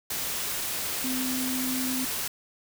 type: tone in noise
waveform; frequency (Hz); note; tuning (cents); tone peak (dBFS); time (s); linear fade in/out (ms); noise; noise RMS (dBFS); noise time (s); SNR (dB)
sine; 257.4; C4; -28; -29; 1.04-2.05; 5; white; -31; 0.1-2.28; -1
effects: none